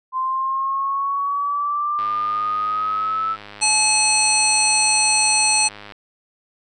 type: exponential sweep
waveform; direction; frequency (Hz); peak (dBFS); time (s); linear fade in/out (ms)
sine; up; 1036 to 1318.5; -19; 0.12-3.37; 50
type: click train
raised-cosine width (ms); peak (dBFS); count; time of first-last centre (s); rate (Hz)
0.3; -21; 406; 1.99-5.922; 103
type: harmonic tone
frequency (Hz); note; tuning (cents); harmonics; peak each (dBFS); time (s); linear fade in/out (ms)
857; A5; -46; 1 / 3 / 5 / 7 / 9 / 10; -23 / -21 / -21 / -24 / -25 / -19; 3.61-5.69; 20
effects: none